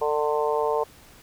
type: harmonic tone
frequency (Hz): 149.6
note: D3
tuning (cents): +32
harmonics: 3 / 4 / 5 / 6 / 7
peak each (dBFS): -24 / -28 / -32 / -28 / -31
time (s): 0.01-0.84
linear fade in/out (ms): 10
effects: pink hiss -51 dBFS RMS until 1.22 s